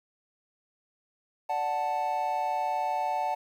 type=chord; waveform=triangle; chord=D major; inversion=none; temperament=equal; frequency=587.3 / 740 / 880 Hz; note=D5 / F#5 / A5; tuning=0 / 0 / 0 cents; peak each=-34 / -28 / -28 dBFS; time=1.49-3.35 s; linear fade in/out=10 ms; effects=10-bit